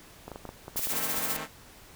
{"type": "clicks", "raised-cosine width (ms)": 1, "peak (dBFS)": -25, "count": 12, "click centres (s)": [0.28, 0.317, 0.359, 0.453, 0.491, 0.681, 0.76, 0.793, 0.871, 0.935, 0.966, 1.181]}
{"type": "noise with tremolo", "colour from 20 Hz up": "blue", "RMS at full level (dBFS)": -29, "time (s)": [0.76, 1.37], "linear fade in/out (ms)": 10, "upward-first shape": "sine", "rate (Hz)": 15, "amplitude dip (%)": 50}
{"type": "chord", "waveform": "5% pulse", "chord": "A diminished", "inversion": "second", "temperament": "equal with one note detuned", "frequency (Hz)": [155.56, 220, 265.4], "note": ["Eb3", "A3", "C4"], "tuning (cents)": [0, 0, 25], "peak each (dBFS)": -28, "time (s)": [0.88, 1.48], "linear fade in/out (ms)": 50}
{"effects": ["pink hiss -52 dBFS RMS until 1.95 s"]}